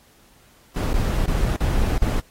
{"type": "noise with dropouts", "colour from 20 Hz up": "brown", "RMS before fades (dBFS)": -20, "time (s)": [0.76, 2.2], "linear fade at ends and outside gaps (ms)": 2, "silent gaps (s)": [[0.932, 0.939], [1.259, 1.279], [1.563, 1.604], [1.98, 2.02]], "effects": ["pink hiss -55 dBFS RMS until 2.3 s", "AAC 48 kbps"]}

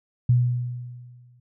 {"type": "tone with exponential decay", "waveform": "sine", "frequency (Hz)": 122.6, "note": "B2", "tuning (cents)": -12, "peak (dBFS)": -13, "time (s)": [0.29, 1.4], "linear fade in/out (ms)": 5, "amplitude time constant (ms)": 240, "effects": []}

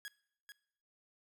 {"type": "tone with echo", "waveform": "sawtooth", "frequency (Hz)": 1661.2, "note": "G#6", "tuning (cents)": 0, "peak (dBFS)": -39, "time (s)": [0.05, 0.08], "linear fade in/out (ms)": 0, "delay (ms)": 440, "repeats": 1, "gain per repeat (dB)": -7, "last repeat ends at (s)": 0.52, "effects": ["noise-tail reverb RT60 0.7 s tail -21 dB re dry"]}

